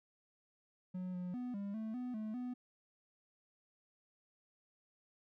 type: tone with pitch steps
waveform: triangle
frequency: 182.9 / 179.7 / 248 / 200.4 / 219.9 / 249.2 / 216.2 / 248.5 Hz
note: F#3 / F3 / B3 / G3 / A3 / B3 / A3 / B3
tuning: -20 / +50 / +7 / +38 / -1 / +16 / -30 / +11 cents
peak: -37 dBFS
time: 0.94-2.54 s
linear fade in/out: 10 ms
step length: 200 ms
effects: none